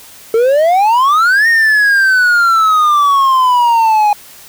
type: exponential two-way sweep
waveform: triangle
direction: up then down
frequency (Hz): 440 to 1863 to 822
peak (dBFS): -5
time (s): 0.34-4.13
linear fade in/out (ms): 2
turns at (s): 1.48
effects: white hiss -37 dBFS RMS until 4.48 s